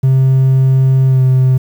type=tone with pitch glide; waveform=triangle; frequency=132.3 to 129.8 Hz; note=C3 to C3; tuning=+20 to -13 cents; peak=-4 dBFS; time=0.03-1.58 s; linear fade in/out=10 ms; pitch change=-33 cents; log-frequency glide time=1.07-1.22 s; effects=tanh soft clip ceiling 0 dBFS + 7-bit